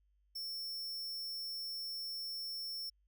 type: tone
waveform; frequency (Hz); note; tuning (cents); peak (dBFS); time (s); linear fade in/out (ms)
45% pulse; 5400; E8; +41; -40; 0.35-2.9; 10
effects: added 50 Hz sine -70 dBFS peak until 3.07 s